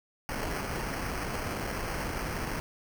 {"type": "noise with sample-and-hold", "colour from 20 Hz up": "pink", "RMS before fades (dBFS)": -34, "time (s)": [0.29, 2.6], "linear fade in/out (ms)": 0, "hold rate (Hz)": 3675, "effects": []}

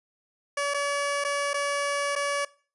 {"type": "tone with dropouts", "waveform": "15% pulse", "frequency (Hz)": 570, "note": "C#5", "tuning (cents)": 48, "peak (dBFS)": -19, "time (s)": [0.57, 2.45], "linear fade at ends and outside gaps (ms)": 5, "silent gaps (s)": [[0.739, 0.743], [1.241, 1.247], [1.534, 1.541], [2.154, 2.16]], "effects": ["noise-tail reverb RT60 0.4 s tail -21 dB re dry", "resampled to 24000 Hz"]}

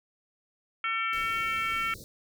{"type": "harmonic tone", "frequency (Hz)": 449.8, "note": "A4", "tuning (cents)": 38, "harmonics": [3, 4, 5, 6, 7], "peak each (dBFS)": [-30, -39, -31, -39, -40], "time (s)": [0.84, 1.94], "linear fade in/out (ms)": 2}
{"type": "band-stop noise", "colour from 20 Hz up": "pink", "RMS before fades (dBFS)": -46, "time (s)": [1.13, 2.04], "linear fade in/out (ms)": 0, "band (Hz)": [590, 3800], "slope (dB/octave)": 96}
{"effects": []}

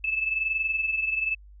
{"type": "tone pair together", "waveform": "sine", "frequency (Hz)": [2616, 2637], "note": ["E7", "E7"], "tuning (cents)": [-14, 0], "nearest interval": "unison", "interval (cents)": 14, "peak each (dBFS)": [-25, -31], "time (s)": [0.04, 1.35], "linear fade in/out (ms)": 5, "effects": ["added 50 Hz sine -46 dBFS peak until 1.6 s"]}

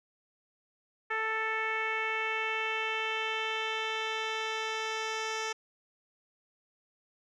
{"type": "tone with low-pass filter sweep", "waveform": "10% pulse", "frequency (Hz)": 441.1, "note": "A4", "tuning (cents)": 4, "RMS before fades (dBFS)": -33, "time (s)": [1.1, 5.53], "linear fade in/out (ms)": 10, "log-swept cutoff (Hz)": [1900, 5200], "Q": 2.6, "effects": []}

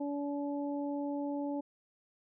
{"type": "harmonic tone", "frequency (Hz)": 286.2, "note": "D4", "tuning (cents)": -45, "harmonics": [1, 2, 3], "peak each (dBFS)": [-34, -40, -44], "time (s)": [0, 1.61], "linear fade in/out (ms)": 10, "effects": []}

